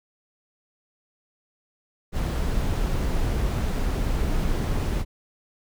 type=noise; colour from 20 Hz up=brown; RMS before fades=-24 dBFS; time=2.12-5.05 s; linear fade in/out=50 ms; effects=none